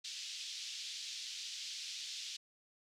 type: band-pass noise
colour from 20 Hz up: pink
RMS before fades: -45 dBFS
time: 0.04-2.37 s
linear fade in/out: 10 ms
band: 3100 to 6100 Hz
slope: 24 dB/octave
effects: none